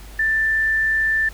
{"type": "tone", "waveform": "sine", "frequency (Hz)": 1771, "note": "A6", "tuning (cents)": 11, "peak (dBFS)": -16, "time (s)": [0.19, 1.29], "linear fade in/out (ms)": 5, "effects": ["added 50 Hz sine -36 dBFS peak until 1.33 s", "pink hiss -44 dBFS RMS until 1.33 s"]}